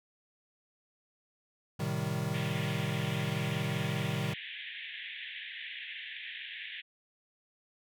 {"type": "chord", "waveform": "square", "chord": "A half-diminished seventh", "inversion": "none", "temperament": "equal", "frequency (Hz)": [110, 130.81, 155.56, 196], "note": ["A2", "C3", "Eb3", "G3"], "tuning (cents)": [0, 0, 0, 0], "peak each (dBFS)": [-39, -37, -36, -39], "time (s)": [1.79, 4.34], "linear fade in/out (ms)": 10}
{"type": "band-pass noise", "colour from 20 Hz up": "pink", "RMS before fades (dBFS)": -43, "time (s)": [2.33, 6.82], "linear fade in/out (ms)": 20, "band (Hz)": [1700, 3600], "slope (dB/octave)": 96}
{"effects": []}